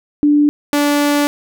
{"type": "tone pair in turn", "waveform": ["sine", "sawtooth"], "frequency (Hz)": [293.7, 290.2], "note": ["D4", "D4"], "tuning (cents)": [0, -21], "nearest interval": "unison", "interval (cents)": 21, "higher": "first", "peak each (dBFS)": [-8, -8], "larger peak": "neither", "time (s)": [[0.23, 0.49], [0.73, 1.27]], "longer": "second", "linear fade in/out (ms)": 0, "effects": []}